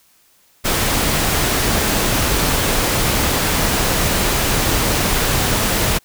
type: noise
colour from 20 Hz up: pink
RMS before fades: -17 dBFS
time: 0.64-5.99 s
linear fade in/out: 20 ms
effects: white hiss -55 dBFS RMS until 6.04 s